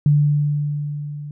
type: tone with level ramp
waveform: sine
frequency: 146.83 Hz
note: D3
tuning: in tune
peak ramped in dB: -10 to -29 dBFS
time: 0.06-1.31 s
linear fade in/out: 2 ms
effects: none